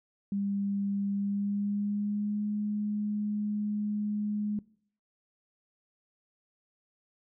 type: tone with pitch glide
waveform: sine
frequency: 199.8 to 208.8 Hz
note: G3 to G#3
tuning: +33 to +10 cents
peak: -28 dBFS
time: 0.32-4.59 s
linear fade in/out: 2 ms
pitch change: +77 cents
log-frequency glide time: 1.13-2.45 s
effects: noise-tail reverb RT60 0.6 s tail -22 dB re dry